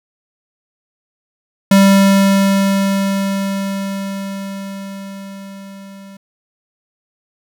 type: tone with level ramp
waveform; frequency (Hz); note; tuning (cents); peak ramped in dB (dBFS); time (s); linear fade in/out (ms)
square; 196; G3; 0; -6 to -35; 1.71-6.17; 5
effects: none